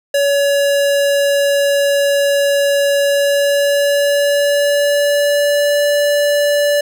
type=tone with pitch glide; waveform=square; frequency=565 to 580.9 Hz; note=C#5 to D5; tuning=+33 to -19 cents; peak=-12 dBFS; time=0.14-6.81 s; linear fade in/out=5 ms; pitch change=+48 cents; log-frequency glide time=3.01-5.86 s; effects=none